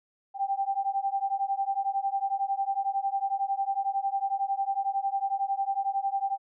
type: beating tone pair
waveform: sine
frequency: 781 / 792 Hz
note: G5 / G5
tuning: -7 / +18 cents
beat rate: 11 Hz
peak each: -29 dBFS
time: 0.34-6.38 s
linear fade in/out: 50 ms
effects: none